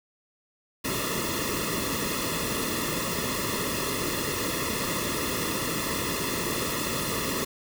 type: noise with comb filter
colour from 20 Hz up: pink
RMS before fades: -29 dBFS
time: 0.84-7.45 s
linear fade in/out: 10 ms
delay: 1.3 ms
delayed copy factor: -1
effects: none